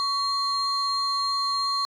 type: tone pair together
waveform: sine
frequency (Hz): 1121 / 4201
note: C#6 / C8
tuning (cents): +19 / +6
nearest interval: octave + major seventh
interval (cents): 2287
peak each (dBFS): -24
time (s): 0-1.85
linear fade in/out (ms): 0
effects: tanh soft clip ceiling -19 dBFS